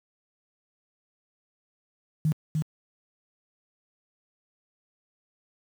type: tone with echo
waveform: sine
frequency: 155.56 Hz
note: D#3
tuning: in tune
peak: -20 dBFS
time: 2.25-2.32 s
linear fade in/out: 0 ms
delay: 300 ms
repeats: 1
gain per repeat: -3 dB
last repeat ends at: 2.62 s
effects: high-pass 80 Hz 12 dB/octave + 8-bit